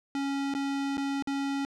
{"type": "tone with dropouts", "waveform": "square", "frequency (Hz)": 277.2, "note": "C#4", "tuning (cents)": 0, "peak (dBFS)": -29, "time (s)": [0.15, 1.65], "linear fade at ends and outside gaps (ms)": 1, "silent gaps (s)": [[0.539, 0.549], [0.971, 0.978], [1.224, 1.273]], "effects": ["low-pass 6000 Hz 12 dB/octave"]}